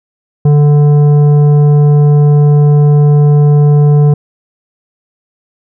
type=tone with tanh clipping; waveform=sine; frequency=146.8 Hz; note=D3; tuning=in tune; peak=-5 dBFS; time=0.45-4.14 s; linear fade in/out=5 ms; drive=10 dB; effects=none